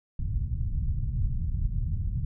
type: low-pass noise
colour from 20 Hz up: pink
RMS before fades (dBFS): -28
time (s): 0.19-2.25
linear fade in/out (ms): 5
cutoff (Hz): 130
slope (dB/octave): 24
effects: none